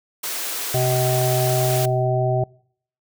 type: high-pass noise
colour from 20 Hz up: white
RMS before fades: -27 dBFS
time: 0.23-1.86 s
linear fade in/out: 10 ms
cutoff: 290 Hz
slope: 24 dB/octave
type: harmonic tone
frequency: 126.8 Hz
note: B2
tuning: 46 cents sharp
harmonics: 1 / 3 / 5 / 6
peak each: -20 / -25 / -23 / -27 dBFS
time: 0.74-2.44 s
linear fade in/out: 5 ms
effects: noise-tail reverb RT60 0.6 s tail -25 dB re dry